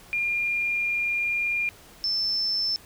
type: tone pair in turn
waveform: sine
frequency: 2407 / 5298 Hz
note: D7 / E8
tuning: +42 / +8 cents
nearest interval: octave + major second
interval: 1366 cents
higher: second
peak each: -23 dBFS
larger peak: neither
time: 0.13-1.69 / 2.04-2.76 s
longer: first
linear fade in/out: 0 ms
effects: pink hiss -50 dBFS RMS until 2.85 s